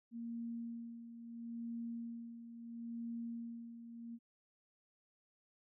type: tone with tremolo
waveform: sine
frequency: 232.9 Hz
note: A#3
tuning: 1 cent flat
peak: -40 dBFS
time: 0.11-4.19 s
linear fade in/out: 50 ms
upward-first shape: sine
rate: 0.74 Hz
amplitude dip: 65%
effects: none